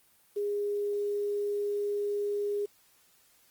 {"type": "tone with quantisation", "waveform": "sine", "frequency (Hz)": 410, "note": "G#4", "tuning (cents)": -22, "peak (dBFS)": -28, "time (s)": [0.36, 2.66], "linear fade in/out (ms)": 10, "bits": 9, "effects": ["white hiss -64 dBFS RMS until 3.5 s", "Opus 24 kbps"]}